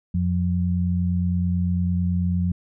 sine tone pair together, 88.95 / 177.9 Hz, F2 / F3, +32 / +32 cents, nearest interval octave, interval 1200 cents, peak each -22 dBFS, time 0.14-2.52 s, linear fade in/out 5 ms, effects none

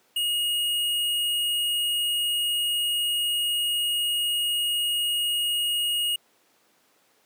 sine tone with hard clipping, 2872 Hz, F7, 48 cents sharp, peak -24 dBFS, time 0.16-6.16 s, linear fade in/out 5 ms, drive 15 dB, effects pink hiss -63 dBFS RMS until 7.25 s + high-pass 300 Hz 12 dB/octave

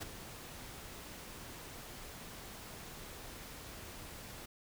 pink noise with ADSR envelope, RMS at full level -39 dBFS, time 0-4.46 s, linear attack 22 ms, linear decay 14 ms, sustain -10 dB, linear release 8 ms, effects none

